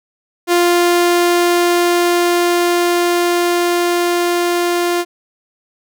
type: tone with level ramp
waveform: sawtooth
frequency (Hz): 349.2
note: F4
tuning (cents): 0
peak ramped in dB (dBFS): -6 to -10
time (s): 0.47-5.05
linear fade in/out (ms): 50
effects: none